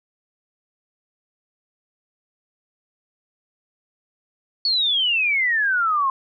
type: exponential sweep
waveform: sine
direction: down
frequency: 4476 to 1046.5 Hz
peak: -17 dBFS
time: 4.65-6.1 s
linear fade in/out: 2 ms
effects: none